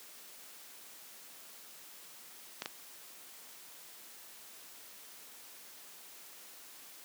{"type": "clicks", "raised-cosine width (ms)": 0.2, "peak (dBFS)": -19, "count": 2, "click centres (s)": [2.621, 2.659], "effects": ["white hiss -53 dBFS RMS until 7.04 s", "high-pass 200 Hz 12 dB/octave"]}